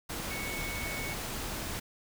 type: tone in noise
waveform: sine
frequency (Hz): 2217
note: C#7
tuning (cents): 0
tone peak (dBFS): -38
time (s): 0.3-1.14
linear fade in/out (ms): 10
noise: pink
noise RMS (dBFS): -37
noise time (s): 0.09-1.8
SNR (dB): -4
effects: none